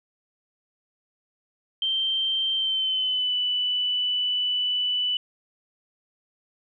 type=tone with pitch glide; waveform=sine; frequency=3136 to 2979 Hz; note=G7 to F#7; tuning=0 to +11 cents; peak=-22 dBFS; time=1.82-5.17 s; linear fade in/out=2 ms; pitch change=-89 cents; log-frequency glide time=2.55-3.35 s; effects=none

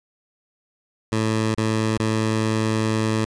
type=tone with dropouts; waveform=15% pulse; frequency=109.9 Hz; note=A2; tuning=2 cents flat; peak=-13 dBFS; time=1.12-3.25 s; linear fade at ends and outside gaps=5 ms; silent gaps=1.548-1.576 / 1.976-1.998 s; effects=resampled to 22050 Hz + 9-bit

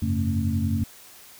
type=tone cluster; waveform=sine; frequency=89.9 / 101 / 136 / 223.7 / 274.4 Hz; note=F#2 / G#2 / C#3 / A3 / C#4; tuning=-49 / -48 / -33 / +29 / -17 cents; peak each=-25 / -30 / -31 / -26 / -33 dBFS; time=0.02-0.84 s; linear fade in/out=5 ms; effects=white hiss -48 dBFS RMS until 1.39 s

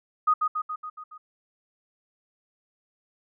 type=tone with echo; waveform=sine; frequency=1244.5 Hz; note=D#6; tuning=in tune; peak=-17 dBFS; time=0.27-0.34 s; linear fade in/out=10 ms; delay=140 ms; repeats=6; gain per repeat=-4 dB; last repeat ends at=1.18 s; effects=none

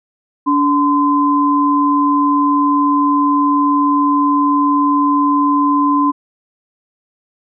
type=tone pair together; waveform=sine; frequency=287.9 / 1026.9 Hz; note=D4 / C6; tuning=-34 / -33 cents; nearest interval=octave + minor seventh; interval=2201 cents; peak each=-13 dBFS; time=0.46-6.12 s; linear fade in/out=20 ms; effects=none

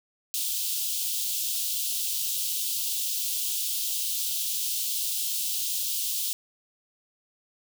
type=high-pass noise; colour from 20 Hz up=white; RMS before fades=-29 dBFS; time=0.34-6.33 s; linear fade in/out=0 ms; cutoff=2900 Hz; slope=48 dB/octave; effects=none

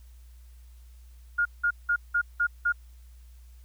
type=tone bursts; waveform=sine; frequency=1422 Hz; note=F6; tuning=31 cents sharp; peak=-21 dBFS; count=6; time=1.38-2.724 s; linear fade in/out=10 ms; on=74 ms; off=180 ms; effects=added 60 Hz sine -47 dBFS peak until 3.64 s + white hiss -65 dBFS RMS until 3.64 s

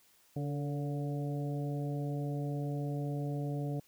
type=harmonic tone with a mistuned harmonic; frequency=143.6 Hz; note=D3; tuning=39 cents flat; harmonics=1 / 2 / 3 / 4 / 5; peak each=-34 / -40 / -44 / -46 / -48 dBFS; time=0.36-3.8 s; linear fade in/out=5 ms; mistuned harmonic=3; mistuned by=+44 cents; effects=white hiss -66 dBFS RMS until 3.87 s

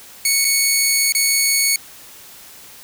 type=tone with dropouts; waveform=10% pulse; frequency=2217 Hz; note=C#7; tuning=in tune; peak=-5 dBFS; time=0.25-1.76 s; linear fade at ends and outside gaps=2 ms; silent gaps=0.446-0.449 / 1.123-1.149 s; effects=white hiss -41 dBFS RMS until 2.83 s

